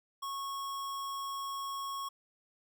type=tone; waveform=square; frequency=1100 Hz; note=C#6; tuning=14 cents flat; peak=-37 dBFS; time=0.22-2.09 s; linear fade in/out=10 ms; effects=none